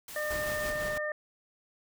white noise, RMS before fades -44 dBFS, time 0.08-0.7 s, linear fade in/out 2 ms
harmonic tone, 604 Hz, D5, 48 cents sharp, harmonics 1 / 2 / 3, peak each -33 / -42 / -34 dBFS, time 0.16-1.12 s, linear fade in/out 2 ms
pink noise with tremolo, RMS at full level -39 dBFS, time 0.3-0.98 s, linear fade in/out 5 ms, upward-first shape square, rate 6 Hz, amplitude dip 30%
effects none

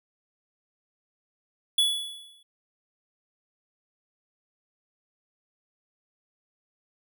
square tone with exponential decay, 3412 Hz, G#7, 46 cents sharp, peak -18 dBFS, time 1.78-2.43 s, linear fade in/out 5 ms, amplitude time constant 140 ms, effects none

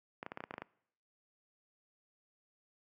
clicks, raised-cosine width 0.5 ms, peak -26 dBFS, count 10, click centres 0.229 / 0.264 / 0.319 / 0.374 / 0.405 / 0.439 / 0.509 / 0.54 / 0.581 / 0.62 s, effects noise-tail reverb RT60 0.7 s tail -23 dB re dry + high-pass 150 Hz 12 dB/octave

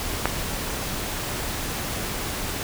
click, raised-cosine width 0.5 ms, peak -4 dBFS, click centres 0.256 s, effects pink hiss -29 dBFS RMS until 2.63 s

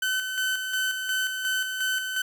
30% pulse tone with tremolo, 1522 Hz, F#6, 48 cents sharp, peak -21 dBFS, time 0.02-2.22 s, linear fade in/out 5 ms, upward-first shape square, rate 2.8 Hz, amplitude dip 45%, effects none

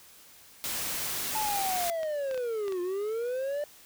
white noise, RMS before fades -33 dBFS, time 0.64-1.9 s, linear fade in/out 0 ms
triangle linear two-way sweep, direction down then up, 880 to 349.2 to 596 Hz, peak -27 dBFS, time 1.35-3.64 s, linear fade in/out 2 ms, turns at 2.81 s
clicks, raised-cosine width 0.2 ms, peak -25 dBFS, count 9, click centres 1.665 / 1.779 / 1.84 / 2.032 / 2.312 / 2.345 / 2.377 / 2.681 / 2.723 s
effects white hiss -54 dBFS RMS until 3.85 s

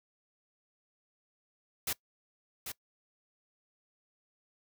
white noise with echo, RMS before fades -33 dBFS, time 1.87-1.93 s, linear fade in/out 5 ms, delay 790 ms, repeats 1, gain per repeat -7 dB, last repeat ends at 2.72 s, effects noise-tail reverb RT60 0.1 s tail -21 dB re dry

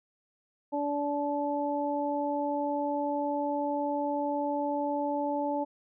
harmonic tone, 289.1 Hz, D4, 27 cents flat, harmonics 1 / 2 / 3, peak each -32 / -32 / -32 dBFS, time 0.72-5.65 s, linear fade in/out 20 ms, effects none

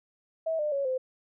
sine tone with pitch steps, 647 / 600.2 / 556.8 / 516.5 Hz, E5 / D5 / C#5 / C5, -32 / +38 / +8 / -22 cents, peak -26 dBFS, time 0.46-0.98 s, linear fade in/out 10 ms, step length 130 ms, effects none

